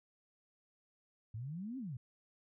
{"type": "exponential two-way sweep", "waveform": "sine", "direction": "up then down", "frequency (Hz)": [103.2, 275.8, 112.8], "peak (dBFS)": -40, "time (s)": [1.34, 1.97], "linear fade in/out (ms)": 5, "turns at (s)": 1.78, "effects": []}